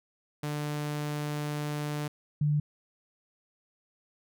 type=tone pair in turn; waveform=sawtooth / sine; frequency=148.4 / 148.4 Hz; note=D3 / D3; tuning=+18 / +18 cents; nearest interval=unison; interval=0 cents; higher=neither; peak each=-27 / -23 dBFS; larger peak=second; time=0.43-2.08 / 2.41-2.6 s; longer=first; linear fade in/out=5 ms; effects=none